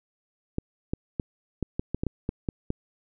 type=clicks; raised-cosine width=3 ms; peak=-14 dBFS; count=11; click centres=0.584 / 0.935 / 1.198 / 1.627 / 1.795 / 1.946 / 2.035 / 2.067 / 2.291 / 2.488 / 2.704 s; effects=none